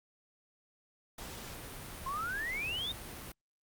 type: noise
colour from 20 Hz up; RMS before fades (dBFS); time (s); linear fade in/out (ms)
pink; -45; 1.18-3.32; 5
type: exponential sweep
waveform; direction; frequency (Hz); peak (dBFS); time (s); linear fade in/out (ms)
sine; up; 1040 to 3729; -34; 2.06-2.92; 5
effects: Opus 48 kbps